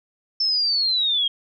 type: linear sweep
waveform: sine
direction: down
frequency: 5330 to 3210 Hz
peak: -18 dBFS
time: 0.4-1.28 s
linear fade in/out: 5 ms
effects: none